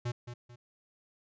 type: tone with echo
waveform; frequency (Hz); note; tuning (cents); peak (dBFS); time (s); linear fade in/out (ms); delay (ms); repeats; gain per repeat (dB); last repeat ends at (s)
square; 120.9; B2; -36; -32; 0.05-0.12; 10; 220; 2; -9; 0.56
effects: resampled to 16000 Hz